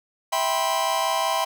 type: chord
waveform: 45% pulse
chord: C major seventh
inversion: first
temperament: just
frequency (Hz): 654.1 / 784.9 / 981.1 / 1046.5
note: E5 / G5 / B5 / C6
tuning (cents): -14 / +2 / -12 / 0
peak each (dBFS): -27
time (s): 0.32-1.45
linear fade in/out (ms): 10
effects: none